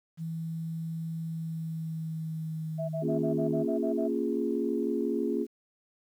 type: tone with pitch glide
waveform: sine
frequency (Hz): 163.1 to 156.73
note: E3 to D#3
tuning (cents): -18 to +13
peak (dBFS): -32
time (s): 0.17-3.66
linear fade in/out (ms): 50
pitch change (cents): -69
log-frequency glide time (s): 1.25-3.14
type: tone bursts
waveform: sine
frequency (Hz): 653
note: E5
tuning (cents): -17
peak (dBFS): -31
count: 9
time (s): 2.78-4.082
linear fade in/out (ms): 20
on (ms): 110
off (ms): 39
type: chord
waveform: sine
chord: Bb minor seventh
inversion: none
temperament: equal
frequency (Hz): 233.1 / 277.2 / 349.2 / 415.3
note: Bb3 / Db4 / F4 / Ab4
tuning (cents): 0 / 0 / 0 / 0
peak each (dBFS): -32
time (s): 3.01-5.47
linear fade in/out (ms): 50
effects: tanh soft clip ceiling -14 dBFS + 10-bit